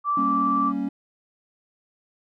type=tone; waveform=sine; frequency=1166 Hz; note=D6; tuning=13 cents flat; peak=-20 dBFS; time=0.04-0.73 s; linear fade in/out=50 ms
type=chord; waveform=triangle; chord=G diminished; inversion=none; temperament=equal; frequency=196 / 233.1 / 277.2 Hz; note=G3 / Bb3 / Db4; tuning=0 / 0 / 0 cents; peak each=-29 / -28 / -24 dBFS; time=0.17-0.89 s; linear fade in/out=5 ms
effects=none